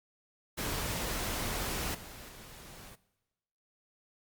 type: noise with level steps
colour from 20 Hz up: pink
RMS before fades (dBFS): -35 / -48 / -50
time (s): 0.57-2.96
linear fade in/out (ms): 20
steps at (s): 1.94 / 2.28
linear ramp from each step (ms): 10
effects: noise-tail reverb RT60 1.0 s tail -18 dB re dry + Opus 48 kbps